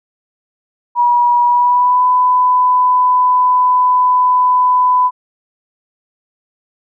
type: tone with pitch glide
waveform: sine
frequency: 965 to 1000.2 Hz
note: B5 to B5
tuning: -40 to +22 cents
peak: -8 dBFS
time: 0.95-5.11 s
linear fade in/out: 50 ms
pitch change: +62 cents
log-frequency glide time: 1.44-2.04 s
effects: none